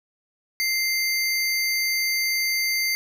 square tone pair together, 2093 / 4625 Hz, C7 / D8, 0 / -27 cents, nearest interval octave + major second, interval 1373 cents, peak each -24 / -26 dBFS, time 0.6-2.95 s, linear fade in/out 0 ms, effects none

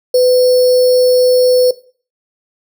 sine tone with sample-and-hold, 502 Hz, B4, 28 cents sharp, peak -6 dBFS, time 0.14-1.71 s, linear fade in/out 5 ms, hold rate 4900 Hz, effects noise-tail reverb RT60 0.4 s tail -17 dB re dry

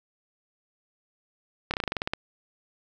slowing click train, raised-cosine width 0.3 ms, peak -11 dBFS, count 11, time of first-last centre 1.71-2.135 s, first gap 28 ms, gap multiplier 1.09, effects none

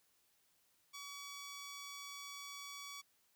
10% pulse tone, 1136 Hz, C#6, 42 cents sharp, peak -39 dBFS, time 0.93-3.02 s, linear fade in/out 20 ms, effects white hiss -75 dBFS RMS until 3.35 s

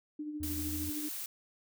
sine tone with tremolo, 300.4 Hz, D4, 39 cents sharp, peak -35 dBFS, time 0.19-1.09 s, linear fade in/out 5 ms, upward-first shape sine, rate 13 Hz, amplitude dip 45%
triangle tone, 82.41 Hz, E2, in tune, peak -37 dBFS, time 0.4-0.9 s, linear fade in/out 5 ms
blue noise, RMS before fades -40 dBFS, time 0.43-1.26 s, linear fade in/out 2 ms
effects none

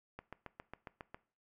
click train, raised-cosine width 0.5 ms, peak -30 dBFS, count 8, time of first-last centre 0.19-1.145 s, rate 7.33 Hz, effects noise-tail reverb RT60 0.4 s tail -19 dB re dry

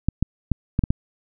clicks, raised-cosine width 5 ms, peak -6 dBFS, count 6, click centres 0.086 / 0.226 / 0.517 / 0.791 / 0.838 / 0.905 s, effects none

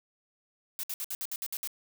blue noise bursts, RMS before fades -35 dBFS, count 9, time 0.79-1.674 s, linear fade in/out 0 ms, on 44 ms, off 61 ms, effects none

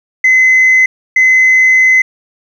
sine tone pair in turn, 2041 / 2041 Hz, C7 / C7, -44 / -44 cents, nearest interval unison, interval 0 cents, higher neither, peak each -3 dBFS, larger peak neither, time 0.24-0.86 / 1.16-2.02 s, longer second, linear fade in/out 5 ms, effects tanh soft clip ceiling -2 dBFS + 7-bit

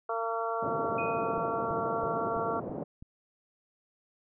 harmonic tone, 227.7 Hz, A#3, 40 cents flat, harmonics 2 / 3 / 4 / 5 / 6, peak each -35 / -34 / -38 / -36 / -37 dBFS, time 0.09-2.6 s, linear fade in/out 5 ms
white band-pass noise, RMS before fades -37 dBFS, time 0.62-2.84 s, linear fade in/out 10 ms, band 110 to 620 Hz, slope 24 dB/octave
sine tone with exponential decay, 2489 Hz, D#7, in tune, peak -33 dBFS, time 0.98-1.67 s, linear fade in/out 5 ms, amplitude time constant 150 ms
click train, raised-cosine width 5 ms, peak -34 dBFS, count 6, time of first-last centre 1.38-3.025 s, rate 3.04 Hz
effects none

